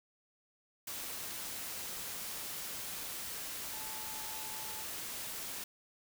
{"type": "tone in noise", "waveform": "sine", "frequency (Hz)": 871, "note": "A5", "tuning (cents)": -18, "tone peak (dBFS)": -50, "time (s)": [3.73, 4.83], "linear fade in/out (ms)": 5, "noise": "white", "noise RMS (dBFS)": -42, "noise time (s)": [0.87, 5.64], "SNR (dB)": -11, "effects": []}